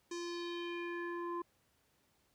square tone with low-pass filter sweep, 345.6 Hz, F4, 18 cents flat, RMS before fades -41 dBFS, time 0.11-1.42 s, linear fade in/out 5 ms, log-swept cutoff 6600 to 1000 Hz, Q 3.1, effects pink hiss -74 dBFS RMS until 2.34 s + high-pass 60 Hz 12 dB/octave

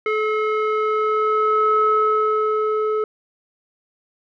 square tone with low-pass filter sweep, 430.7 Hz, A4, 37 cents flat, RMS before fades -19 dBFS, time 0.06-3.04 s, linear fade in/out 2 ms, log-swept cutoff 1900 to 1000 Hz, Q 5.3, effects none

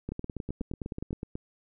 two click trains, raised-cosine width 3 ms, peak -22 / -21 dBFS, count 11 / 11, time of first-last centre 0.12-1.355 / 0.09-1.13 s, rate 8.1 / 9.62 Hz, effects none

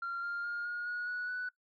sine tone with pitch steps, 1382 / 1398.9 / 1415.9 / 1433.2 / 1450.7 / 1468.4 / 1486.3 Hz, F6 / F6 / F6 / F6 / F#6 / F#6 / F#6, -19 / +2 / +23 / +44 / -35 / -14 / +7 cents, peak -33 dBFS, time 0.02-1.49 s, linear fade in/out 5 ms, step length 210 ms, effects noise-tail reverb RT60 0.1 s tail -21 dB re dry + tanh soft clip ceiling -32 dBFS

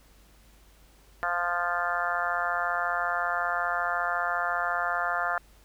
harmonic tone, 174.61 Hz, F3, in tune, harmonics 3 / 4 / 5 / 6 / 7 / 8 / 9 / 10, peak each -41 / -31 / -38 / -35 / -33 / -31 / -37 / -34 dBFS, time 1.23-5.38 s, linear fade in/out 0 ms, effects added 50 Hz sine -56 dBFS peak until 5.64 s + pink hiss -60 dBFS RMS until 5.64 s

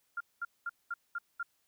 sine tone bursts, 1396.9 Hz, F6, in tune, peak -33 dBFS, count 6, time 0.17-1.43 s, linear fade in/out 5 ms, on 35 ms, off 210 ms, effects white hiss -75 dBFS RMS until 1.67 s

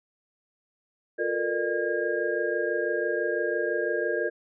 sine tone cluster, 353.3 / 447.3 / 473.3 / 600 / 1624 Hz, F4 / A4 / A#4 / D5 / G#6, +20 / +28 / +26 / +37 / -39 cents, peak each -31 dBFS, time 1.18-4.3 s, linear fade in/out 20 ms, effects none

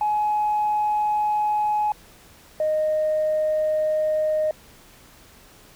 sine tone pair in turn, 843 / 618.2 Hz, G#5 / D#5, +26 / -11 cents, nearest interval perfect fourth, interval 537 cents, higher first, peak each -18 dBFS, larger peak neither, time 0.01-1.92 / 2.6-4.51 s, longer neither, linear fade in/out 2 ms, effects tanh soft clip ceiling -15 dBFS + pink hiss -50 dBFS RMS until 5.75 s

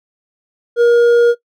triangle tone with hard clipping, 474 Hz, A#4, 29 cents sharp, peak -8 dBFS, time 0.76-1.35 s, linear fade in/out 50 ms, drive 8 dB, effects noise-tail reverb RT60 0.1 s tail -19 dB re dry

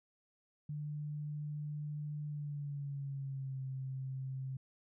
sine tone with pitch glide, 148.8 to 132.57 Hz, D3 to C3, +23 to +23 cents, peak -38 dBFS, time 0.69-4.57 s, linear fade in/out 5 ms, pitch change -200 cents, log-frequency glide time 2.26-3.61 s, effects none

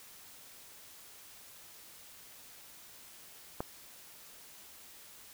click, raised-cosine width 1 ms, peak -20 dBFS, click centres 3.605 s, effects white hiss -54 dBFS RMS until 5.33 s

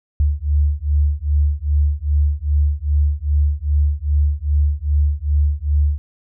sine beating tone pair, 72.1 / 74.6 Hz, D2 / D2, -31 / +28 cents, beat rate 2.5 Hz, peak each -17 dBFS, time 0.2-5.98 s, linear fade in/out 0 ms, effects none

